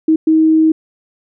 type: tone bursts at uneven times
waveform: sine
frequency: 317.1 Hz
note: D#4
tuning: 33 cents sharp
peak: -7 dBFS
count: 2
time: 0.08-0.16 / 0.27-0.72 s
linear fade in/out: 5 ms
effects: none